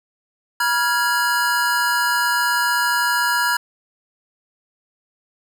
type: chord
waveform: square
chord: F diminished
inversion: second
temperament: equal with one note detuned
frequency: 968.6 / 1396.9 / 1661.2 Hz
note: Cb6 / F6 / Ab6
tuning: -34 / 0 / 0 cents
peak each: -22 dBFS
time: 0.6-3.57 s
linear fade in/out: 5 ms
effects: none